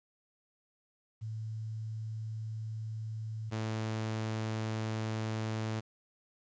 sine / sawtooth tone pair in turn, 110 / 110 Hz, A2 / A2, 0 / 0 cents, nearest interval unison, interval 0 cents, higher neither, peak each -36 / -29 dBFS, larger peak second, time 1.21-3.51 / 3.51-5.81 s, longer neither, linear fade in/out 20 ms, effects resampled to 16000 Hz + 11-bit

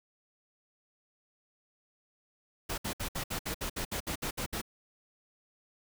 pink noise bursts, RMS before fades -35 dBFS, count 13, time 2.69-4.616 s, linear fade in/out 10 ms, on 90 ms, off 63 ms, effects none

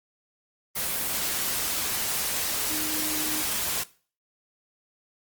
sine tone in noise, 307.7 Hz, D#4, 19 cents flat, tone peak -35 dBFS, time 2.69-3.43 s, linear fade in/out 20 ms, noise white, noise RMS -28 dBFS, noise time 0.75-3.84 s, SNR -10 dB, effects noise-tail reverb RT60 0.4 s tail -19 dB re dry + Opus 24 kbps

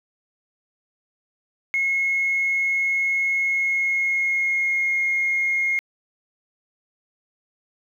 sine tone with pitch glide, 2170 to 2144 Hz, C#7 to C7, -37 to +42 cents, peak -18 dBFS, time 1.74-5.79 s, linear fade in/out 0 ms, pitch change -21 cents, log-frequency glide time 3.36-5.01 s, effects tanh soft clip ceiling -14 dBFS + 9-bit

